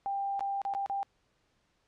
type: tone with dropouts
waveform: sine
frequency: 793 Hz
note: G5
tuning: 20 cents sharp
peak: -30 dBFS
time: 0.06-1.03 s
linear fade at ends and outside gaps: 0 ms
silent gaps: 0.394-0.407 / 0.617-0.651 / 0.738-0.749 / 0.861-0.898 s
effects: pink hiss -73 dBFS RMS until 1.87 s + low-pass 6000 Hz 12 dB/octave